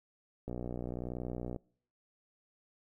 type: click train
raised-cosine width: 2 ms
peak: -26 dBFS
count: 67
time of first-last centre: 0.48-1.562 s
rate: 61 Hz
effects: noise-tail reverb RT60 0.6 s tail -26 dB re dry